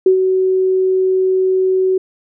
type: tone with ADSR envelope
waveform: sine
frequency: 375.4 Hz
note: F#4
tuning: 25 cents sharp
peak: -5 dBFS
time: 0.06-1.98 s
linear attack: 4 ms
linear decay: 98 ms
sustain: -6 dB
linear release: 6 ms
effects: none